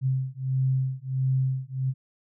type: beating tone pair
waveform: sine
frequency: 130.81 / 132.31 Hz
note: C3 / C3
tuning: 0 / +20 cents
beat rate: 1.5 Hz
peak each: -26 dBFS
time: 0.01-1.94 s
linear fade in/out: 50 ms
effects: none